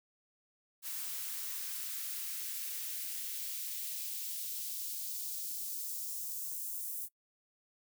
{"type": "noise with high-pass filter sweep", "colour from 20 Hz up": "blue", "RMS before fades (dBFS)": -40, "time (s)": [0.82, 7.09], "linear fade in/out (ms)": 50, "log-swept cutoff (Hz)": [860, 8800], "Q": 0.95, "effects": ["noise-tail reverb RT60 0.1 s tail -23 dB re dry"]}